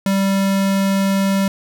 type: tone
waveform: square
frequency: 195.2 Hz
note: G3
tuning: 7 cents flat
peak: -15 dBFS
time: 0.06-1.48 s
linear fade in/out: 2 ms
effects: none